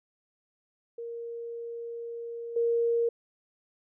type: tone with level steps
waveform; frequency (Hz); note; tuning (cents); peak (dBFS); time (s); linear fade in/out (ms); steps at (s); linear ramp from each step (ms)
sine; 467; A#4; +3; -35 / -23; 0.98-3.09; 5; 2.56; 5
effects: none